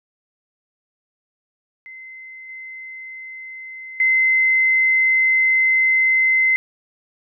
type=tone with level steps; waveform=sine; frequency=2061 Hz; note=C7; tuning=27 cents flat; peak=-35 / -32 / -13 dBFS; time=1.86-6.56 s; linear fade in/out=0 ms; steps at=2.49 / 4 s; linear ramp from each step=2 ms; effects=none